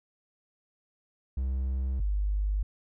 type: tone pair in turn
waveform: triangle / sine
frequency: 65.41 / 50.3 Hz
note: C2 / G1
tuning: 0 / +45 cents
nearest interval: perfect fourth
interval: 455 cents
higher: first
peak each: -25 / -25 dBFS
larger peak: neither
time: 1.37-2 / 2-2.63 s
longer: neither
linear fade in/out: 5 ms
effects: none